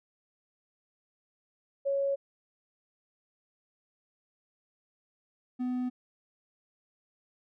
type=tone pair in turn; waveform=sine / triangle; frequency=554.4 / 250.5 Hz; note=C#5 / B3; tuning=0 / +25 cents; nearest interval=octave + major second; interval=1375 cents; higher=first; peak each=-26 / -27 dBFS; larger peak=first; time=1.85-2.16 / 5.59-5.9 s; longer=neither; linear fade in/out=20 ms; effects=none